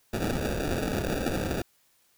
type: noise with sample-and-hold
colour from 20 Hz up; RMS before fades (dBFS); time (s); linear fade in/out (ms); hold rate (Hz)
blue; -29; 0.13-1.62; 5; 1050
effects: white hiss -66 dBFS RMS until 2.17 s